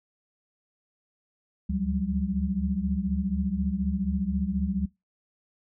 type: tone cluster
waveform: sine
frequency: 71.4 / 75.5 / 182.5 / 197.1 Hz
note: D2 / D2 / F#3 / G3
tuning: -48 / +48 / -24 / +10 cents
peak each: -32 / -36 / -29 / -28 dBFS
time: 1.69-4.86 s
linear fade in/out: 10 ms
effects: noise-tail reverb RT60 0.2 s tail -22 dB re dry